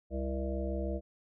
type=harmonic tone with a mistuned harmonic; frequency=66.2 Hz; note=C2; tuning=21 cents sharp; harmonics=1 / 3 / 5 / 7 / 9 / 10; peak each=-34 / -40 / -40 / -42 / -40 / -46 dBFS; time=0.1-1.01 s; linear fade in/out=50 ms; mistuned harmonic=7; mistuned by=+39 cents; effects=none